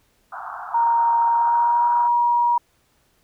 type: band-pass noise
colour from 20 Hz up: pink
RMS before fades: -33 dBFS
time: 0.32-2.08 s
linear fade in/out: 5 ms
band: 700 to 1500 Hz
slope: 96 dB/octave
type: tone with pitch glide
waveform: sine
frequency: 932 to 954.3 Hz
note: A#5 to A#5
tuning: -1 to +40 cents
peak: -15 dBFS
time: 0.74-2.58 s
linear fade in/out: 5 ms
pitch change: +41 cents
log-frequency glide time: 1.3-1.9 s
effects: pink hiss -63 dBFS RMS until 3.23 s